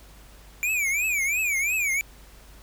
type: tone with vibrato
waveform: square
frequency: 2349 Hz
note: D7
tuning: in tune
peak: -23 dBFS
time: 0.63-2.01 s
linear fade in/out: 0 ms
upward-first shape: triangle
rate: 2.9 Hz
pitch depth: 200 cents each way
effects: added 50 Hz sine -48 dBFS peak until 2.62 s + pink hiss -52 dBFS RMS until 2.62 s